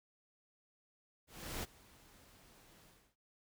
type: noise with ADSR envelope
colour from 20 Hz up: pink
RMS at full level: -41 dBFS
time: 1.27-3.16 s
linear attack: 360 ms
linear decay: 26 ms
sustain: -22 dB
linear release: 300 ms
effects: none